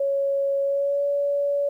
sine tone with pitch glide, 554.4 to 568.7 Hz, C#5 to C#5, 0 to +44 cents, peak -20 dBFS, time 0-1.69 s, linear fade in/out 5 ms, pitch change +44 cents, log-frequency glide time 0.62-1.05 s, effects 10-bit

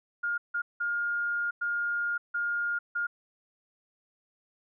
sine tone bursts at uneven times, 1416 Hz, F6, 23 cents sharp, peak -27 dBFS, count 6, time 0.23-0.38 / 0.54-0.62 / 0.8-1.51 / 1.61-2.18 / 2.34-2.79 / 2.95-3.07 s, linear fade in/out 10 ms, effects none

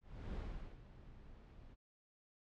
brown noise with ADSR envelope, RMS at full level -43 dBFS, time 0.01-1.76 s, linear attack 340 ms, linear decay 420 ms, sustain -14 dB, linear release 38 ms, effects low-pass 4000 Hz 12 dB/octave

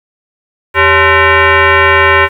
sine tone with frequency modulation, 393.5 Hz, G4, 7 cents sharp, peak -4 dBFS, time 0.74-2.29 s, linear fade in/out 50 ms, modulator 478 Hz, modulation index 4.4, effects 7-bit

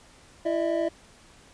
triangle tone cluster, 335 / 603 / 655 Hz, E4 / D5 / E5, +28 / +46 / -11 cents, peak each -26 dBFS, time 0.45-0.89 s, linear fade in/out 10 ms, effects pink hiss -54 dBFS RMS until 1.53 s + resampled to 22050 Hz

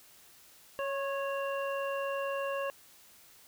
harmonic tone with a mistuned harmonic, 554 Hz, C#5, 1 cent flat, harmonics 1 / 2 / 3 / 5, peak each -33 / -38 / -42 / -43 dBFS, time 0.79-2.7 s, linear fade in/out 0 ms, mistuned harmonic 2, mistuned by -27 cents, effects white hiss -58 dBFS RMS until 3.47 s

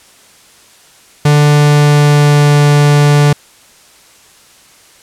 45% pulse tone with pitch glide, 147.4 to 146.04 Hz, D3 to D3, +7 to -9 cents, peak -5 dBFS, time 1.25-3.33 s, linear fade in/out 5 ms, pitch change -16 cents, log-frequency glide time 1.46-2.61 s, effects white hiss -43 dBFS RMS until 5.02 s + low-pass 10000 Hz 12 dB/octave

